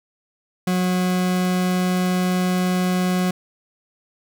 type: tone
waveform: 40% pulse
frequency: 182.3 Hz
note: F#3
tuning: 25 cents flat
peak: -17 dBFS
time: 0.67-3.31 s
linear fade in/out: 5 ms
effects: none